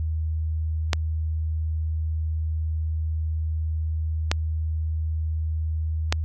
clicks, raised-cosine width 0.2 ms, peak -3 dBFS, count 3, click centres 0.932 / 4.315 / 6.125 s, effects added 79 Hz sine -23 dBFS peak until 6.24 s

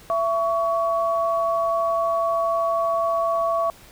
sine tone pair together, 668.3 / 1124 Hz, E5 / C#6, +24 / +24 cents, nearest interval major sixth, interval 900 cents, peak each -21 / -23 dBFS, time 0.1-3.7 s, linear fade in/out 0 ms, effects pink hiss -48 dBFS RMS until 3.91 s

